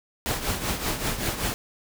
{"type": "noise with tremolo", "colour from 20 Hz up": "pink", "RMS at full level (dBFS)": -25, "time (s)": [0.26, 1.54], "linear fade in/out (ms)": 0, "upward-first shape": "triangle", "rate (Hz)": 5.2, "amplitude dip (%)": 70, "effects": []}